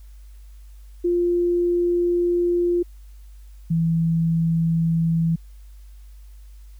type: tone pair in turn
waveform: sine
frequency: 349.2 / 164.8 Hz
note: F4 / E3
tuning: 0 / 0 cents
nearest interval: octave + minor second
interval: 1300 cents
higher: first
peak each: -17 dBFS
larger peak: neither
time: 1.04-2.83 / 3.7-5.36 s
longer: first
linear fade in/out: 10 ms
effects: added 50 Hz sine -40 dBFS peak until 6.79 s + white hiss -61 dBFS RMS until 6.79 s